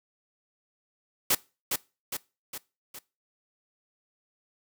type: noise with echo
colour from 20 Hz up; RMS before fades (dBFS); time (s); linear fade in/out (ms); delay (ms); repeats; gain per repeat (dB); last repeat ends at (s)
white; -23; 1.3-1.35; 5; 410; 4; -5; 2.99
effects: noise-tail reverb RT60 0.3 s tail -22 dB re dry